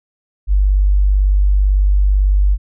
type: tone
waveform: sine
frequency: 49 Hz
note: G1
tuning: in tune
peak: -9 dBFS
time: 0.47-2.58 s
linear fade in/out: 50 ms
effects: none